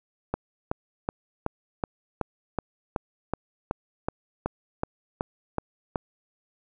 click train, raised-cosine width 1 ms, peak -12 dBFS, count 16, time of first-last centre 0.34-5.958 s, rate 2.67 Hz, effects none

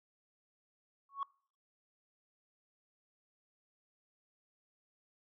sine tone with exponential growth, 1108.7 Hz, C#6, in tune, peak -29 dBFS, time 1.09-1.23 s, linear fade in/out 2 ms, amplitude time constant 29 ms, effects noise-tail reverb RT60 0.5 s tail -25 dB re dry + tanh soft clip ceiling -30 dBFS

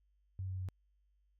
sine tone with pitch steps, 94.4 / 93.53 / 92.67 Hz, F#2 / F#2 / F#2, +35 / +19 / +3 cents, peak -37 dBFS, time 0.39-0.687 s, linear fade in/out 0 ms, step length 99 ms, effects added 50 Hz sine -70 dBFS peak until 1.39 s

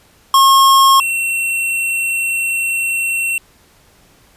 square tone pair in turn, 1082 / 2715 Hz, C#6 / F7, -42 / -50 cents, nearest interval octave + major third, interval 1592 cents, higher second, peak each -7 / -16 dBFS, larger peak first, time 0.34-1 / 1-3.38 s, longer second, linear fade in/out 2 ms, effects pink hiss -50 dBFS RMS until 4.36 s + resampled to 32000 Hz

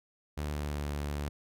sawtooth tone with pitch glide, 74.2 to 72.71 Hz, D2 to D2, +18 to -17 cents, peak -29 dBFS, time 0.37-1.29 s, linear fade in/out 10 ms, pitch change -35 cents, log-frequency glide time 0.49-0.86 s, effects none

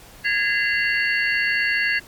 sine tone cluster, 1654 / 1775 / 2047 / 2762 / 4460 Hz, G#6 / A6 / C7 / F7 / C#8, -8 / +15 / -38 / -20 / +10 cents, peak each -22 / -30 / -23 / -26 / -31 dBFS, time 0.24-2 s, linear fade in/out 20 ms, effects pink hiss -46 dBFS RMS until 2.07 s + Opus 48 kbps

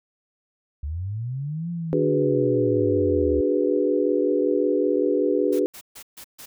sine linear two-way sweep, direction up then down, 68.4 to 173.4 to 72 Hz, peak -26 dBFS, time 0.83-3.41 s, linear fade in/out 5 ms, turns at 1.7 s
sine chord, G# half-diminished seventh, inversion second, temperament equal, 293.7 / 370 / 415.3 / 493.9 Hz, D4 / F#4 / G#4 / B4, 0 / 0 / 0 / 0 cents, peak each -24 dBFS, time 1.93-5.66 s, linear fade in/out 0 ms
white noise bursts, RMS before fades -41 dBFS, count 5, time 5.52-6.46 s, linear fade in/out 10 ms, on 76 ms, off 140 ms
effects none

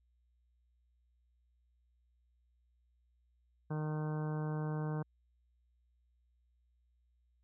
harmonic tone, 153.4 Hz, D#3, 24 cents flat, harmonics 1 / 2 / 3 / 4 / 5 / 6 / 7 / 8 / 9 / 10, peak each -35 / -45 / -45 / -51 / -51 / -52 / -53 / -57 / -60 / -55 dBFS, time 3.7-5.03 s, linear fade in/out 10 ms, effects added 60 Hz sine -70 dBFS peak until 7.43 s

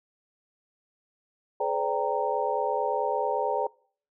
sine tone cluster, 424.3 / 509 / 578 / 785 / 926 Hz, G#4 / C5 / D5 / G5 / A#5, +37 / -48 / -28 / +2 / -12 cents, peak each -31 dBFS, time 1.6-3.67 s, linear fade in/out 5 ms, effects noise-tail reverb RT60 0.5 s tail -24 dB re dry

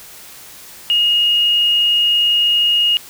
sine tone, 2863 Hz, F7, 42 cents sharp, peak -11 dBFS, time 0.9-2.97 s, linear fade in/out 0 ms, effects white hiss -38 dBFS RMS until 3.09 s

